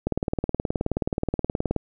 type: click train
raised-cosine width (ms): 2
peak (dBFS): -10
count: 33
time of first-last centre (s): 0.07-1.763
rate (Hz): 18.9
effects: none